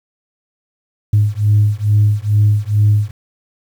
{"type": "beating tone pair", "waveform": "sine", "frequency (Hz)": [103.5, 105.8], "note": ["G#2", "G#2"], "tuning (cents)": [-5, 33], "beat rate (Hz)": 2.3, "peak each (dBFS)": -12, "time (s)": [1.13, 3.11], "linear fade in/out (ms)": 5, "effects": ["tanh soft clip ceiling -4 dBFS", "7-bit"]}